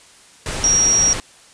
sine tone in noise, 5670 Hz, F8, 25 cents sharp, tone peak -12 dBFS, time 0.64-1.13 s, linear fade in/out 0 ms, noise pink, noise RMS -25 dBFS, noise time 0.46-1.2 s, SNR +10 dB, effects white hiss -47 dBFS RMS until 1.53 s + resampled to 22050 Hz

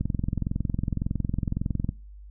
click train, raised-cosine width 5 ms, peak -14 dBFS, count 42, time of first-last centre 0.01-1.891 s, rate 21.8 Hz, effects noise-tail reverb RT60 0.3 s tail -21 dB re dry + added 50 Hz sine -42 dBFS peak until 2.3 s

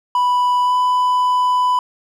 triangle tone with pitch glide, 987.8 to 997 Hz, B5 to B5, 0 to +16 cents, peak -11 dBFS, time 0.15-1.79 s, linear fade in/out 2 ms, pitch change +16 cents, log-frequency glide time 0.62-0.74 s, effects none

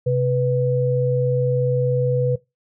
sine tone pair together, 130.81 / 493.9 Hz, C3 / B4, 0 / 0 cents, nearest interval octave + major seventh, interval 2300 cents, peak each -19 dBFS, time 0.06-2.36 s, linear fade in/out 10 ms, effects noise-tail reverb RT60 0.2 s tail -20 dB re dry

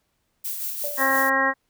violet noise with tremolo, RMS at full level -28 dBFS, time 0.44-1.3 s, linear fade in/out 10 ms, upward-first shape sine, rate 5.7 Hz, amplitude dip 40%
sine tone with exponential decay, 583 Hz, D5, 13 cents flat, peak -27 dBFS, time 0.84-1.29 s, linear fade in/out 1 ms, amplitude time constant 96 ms
harmonic tone, 268.8 Hz, C4, 47 cents sharp, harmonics 1 / 2 / 3 / 4 / 5 / 6 / 7, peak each -30 / -27 / -28 / -24 / -32 / -26 / -22 dBFS, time 0.97-1.54 s, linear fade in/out 50 ms
effects pink hiss -72 dBFS RMS until 1.69 s

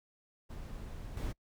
brown noise with level steps, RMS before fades -44 / -36 dBFS, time 0.49-1.33 s, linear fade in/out 20 ms, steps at 1.17 s, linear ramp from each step 2 ms, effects noise-tail reverb RT60 0.1 s tail -26 dB re dry

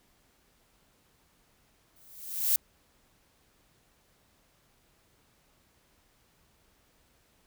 violet noise with exponential growth, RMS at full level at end -22 dBFS, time 1.96-2.56 s, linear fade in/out 2 ms, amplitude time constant 130 ms, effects pink hiss -67 dBFS RMS until 7.46 s

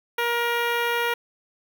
10% pulse tone with notch filter, 473 Hz, A#4, 25 cents sharp, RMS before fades -24 dBFS, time 0.18-1.14 s, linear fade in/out 5 ms, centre 7400 Hz, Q 0.71, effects none

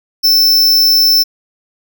square tone, 5320 Hz, E8, 15 cents sharp, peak -7 dBFS, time 0.23-1.24 s, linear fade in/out 20 ms, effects none

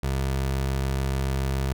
25% pulse tone, 67 Hz, C2, 42 cents sharp, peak -20 dBFS, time 0.03-1.73 s, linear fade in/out 5 ms, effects none

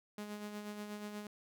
sawtooth tone with tremolo, 208.4 Hz, G#3, 6 cents sharp, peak -37 dBFS, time 0.18-1.27 s, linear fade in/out 2 ms, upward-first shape sine, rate 8.3 Hz, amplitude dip 45%, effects none

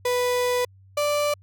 35% pulse tone pair in turn, 493.8 / 587.2 Hz, B4 / D5, 0 / 0 cents, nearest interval minor third, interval 300 cents, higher second, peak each -19 dBFS, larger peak neither, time 0.05-0.65 / 0.97-1.34 s, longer first, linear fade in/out 5 ms, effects added 96 Hz sine -49 dBFS peak until 1.42 s

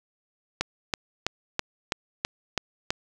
click train, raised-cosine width 0.2 ms, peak -7 dBFS, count 8, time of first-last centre 0.61-2.905 s, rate 3.05 Hz, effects none

